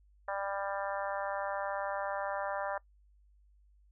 harmonic tone, 197.9 Hz, G3, 17 cents sharp, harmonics 3 / 4 / 5 / 6 / 7 / 8 / 9, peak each -37 / -39 / -41 / -43 / -44 / -45 / -46 dBFS, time 0.28-2.78 s, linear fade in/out 5 ms, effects noise-tail reverb RT60 0.1 s tail -22 dB re dry + added 50 Hz sine -61 dBFS peak until 3.91 s

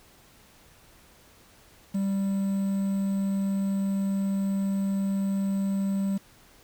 triangle tone with quantisation, 196.1 Hz, G3, 1 cent sharp, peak -22 dBFS, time 1.94-6.18 s, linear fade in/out 10 ms, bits 8, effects pink hiss -56 dBFS RMS until 6.63 s

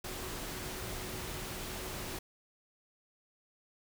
sine tone in noise, 370 Hz, F#4, in tune, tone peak -49 dBFS, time 0.04-2.19 s, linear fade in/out 5 ms, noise pink, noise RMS -41 dBFS, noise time 0.04-2.19 s, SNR -11 dB, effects none

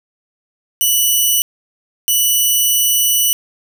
5% pulse tone bursts at uneven times, 2960 Hz, F#7, in tune, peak -3 dBFS, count 2, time 0.81-1.42 / 2.08-3.33 s, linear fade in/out 0 ms, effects none

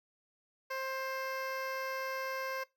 15% pulse tone with notch filter, 528 Hz, C5, 16 cents sharp, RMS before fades -38 dBFS, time 0.7-2.64 s, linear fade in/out 10 ms, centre 9000 Hz, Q 0.85, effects noise-tail reverb RT60 0.2 s tail -20 dB re dry

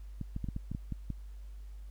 clicks, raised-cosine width 5 ms, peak -24 dBFS, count 9, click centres 0.213 / 0.364 / 0.443 / 0.487 / 0.564 / 0.716 / 0.749 / 0.923 / 1.103 s, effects added 50 Hz sine -43 dBFS peak until 1.9 s + pink hiss -68 dBFS RMS until 1.9 s

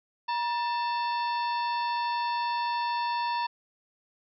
harmonic tone with a mistuned harmonic, 887 Hz, A5, 14 cents sharp, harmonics 1 / 2 / 3 / 4 / 5 / 6, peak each -27 / -39 / -40 / -43 / -41 / -50 dBFS, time 0.28-3.47 s, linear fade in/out 10 ms, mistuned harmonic 1, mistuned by +120 cents, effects none

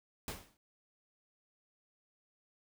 pink noise with exponential decay, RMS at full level -38 dBFS, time 0.28-0.57 s, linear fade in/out 1 ms, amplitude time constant 62 ms, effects none

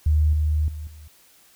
sine tone with level steps, 76.3 Hz, D#2, 33 cents flat, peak -15 / -18 / -30 / -40 dBFS, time 0.06-1.08 s, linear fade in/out 5 ms, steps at 0.33 / 0.68 / 0.87 s, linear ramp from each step 2 ms, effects white hiss -55 dBFS RMS until 1.55 s

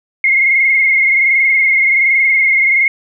sine tone with frequency modulation, 2139 Hz, C7, 38 cents sharp, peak -8 dBFS, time 0.24-2.88 s, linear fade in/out 2 ms, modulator 21.3 Hz, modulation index 2.7, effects none

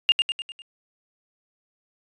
triangle tone with echo, 2817 Hz, F7, 14 cents sharp, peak -9 dBFS, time 0.09-0.12 s, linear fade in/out 0 ms, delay 100 ms, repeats 5, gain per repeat -6 dB, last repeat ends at 0.62 s, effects tanh soft clip ceiling -11 dBFS + resampled to 24000 Hz

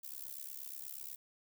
violet noise with amplitude modulation, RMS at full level -42 dBFS, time 0.03-1.16 s, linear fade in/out 10 ms, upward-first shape sine, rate 68.4 Hz, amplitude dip 100%, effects none

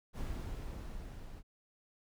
brown noise with level ramp, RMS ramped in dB -38 to -48 dBFS, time 0.13-1.43 s, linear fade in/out 50 ms, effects none

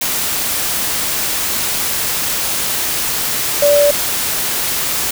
sine tone in noise, 579 Hz, D5, 25 cents flat, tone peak -8 dBFS, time 3.62-3.91 s, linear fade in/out 5 ms, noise white, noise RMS -18 dBFS, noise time 0.01-5.11 s, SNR +7 dB, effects none

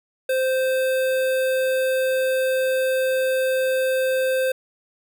square tone with notch filter, 521 Hz, C5, 7 cents flat, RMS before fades -21 dBFS, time 0.29-4.52 s, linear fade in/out 5 ms, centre 5800 Hz, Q 1.3, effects none

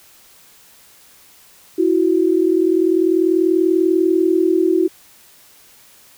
sine tone pair together, 329.2 / 369.5 Hz, E4 / F#4, -2 / -2 cents, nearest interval major second, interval 200 cents, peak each -15 dBFS, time 1.78-4.88 s, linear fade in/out 10 ms, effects white hiss -48 dBFS RMS until 6.17 s

